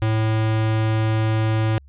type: tone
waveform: square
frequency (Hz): 110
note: A2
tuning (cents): 0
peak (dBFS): -18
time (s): 0.02-1.78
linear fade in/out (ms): 0
effects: added 69 Hz sine -44 dBFS peak until 1.88 s + resampled to 8000 Hz